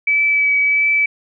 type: tone with vibrato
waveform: sine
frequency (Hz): 2294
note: D7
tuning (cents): -41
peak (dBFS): -12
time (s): 0.07-1.06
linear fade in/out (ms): 5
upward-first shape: triangle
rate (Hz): 1.5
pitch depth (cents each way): 16
effects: none